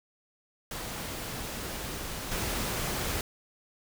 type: noise with level steps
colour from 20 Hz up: pink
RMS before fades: -37 / -32 dBFS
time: 0.71-3.21 s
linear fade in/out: 2 ms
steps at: 2.31 s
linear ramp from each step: 10 ms
effects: none